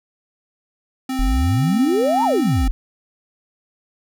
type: tone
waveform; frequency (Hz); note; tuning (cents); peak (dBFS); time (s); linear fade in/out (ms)
square; 261.6; C4; 0; -22; 1.09-2.68; 5
type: exponential two-way sweep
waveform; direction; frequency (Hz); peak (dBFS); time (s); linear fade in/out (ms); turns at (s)
sine; up then down; 36.71 to 960 to 36.71; -15; 1.19-2.71; 0; 2.24
effects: none